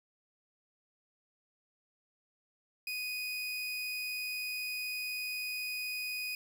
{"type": "tone", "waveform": "30% pulse", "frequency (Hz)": 2489, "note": "D#7", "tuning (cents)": 0, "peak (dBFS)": -33, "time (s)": [2.87, 6.35], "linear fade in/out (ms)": 2, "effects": []}